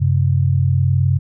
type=tone pair together; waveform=sine; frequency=94.7 / 134.2 Hz; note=F#2 / C3; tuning=+41 / +44 cents; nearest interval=tritone; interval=603 cents; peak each=-15 dBFS; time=0-1.19 s; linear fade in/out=20 ms; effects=none